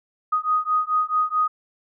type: beating tone pair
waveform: sine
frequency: 1244.5 / 1249.1 Hz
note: D#6 / D#6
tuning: 0 / +6 cents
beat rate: 4.6 Hz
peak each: -22 dBFS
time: 0.32-1.48 s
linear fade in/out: 10 ms
effects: none